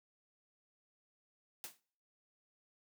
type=noise with exponential decay; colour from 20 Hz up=white; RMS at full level=-42 dBFS; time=1.64-1.8 s; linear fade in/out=0 ms; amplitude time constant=33 ms; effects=noise-tail reverb RT60 0.6 s tail -26 dB re dry + high-pass 150 Hz 12 dB/octave